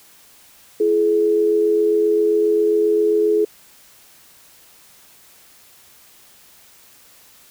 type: tone pair together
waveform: sine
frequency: 336.6 / 424.1 Hz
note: E4 / G#4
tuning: +36 / +36 cents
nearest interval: major third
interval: 400 cents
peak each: -21 / -14 dBFS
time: 0.8-3.45 s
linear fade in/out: 5 ms
effects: white hiss -49 dBFS RMS until 7.5 s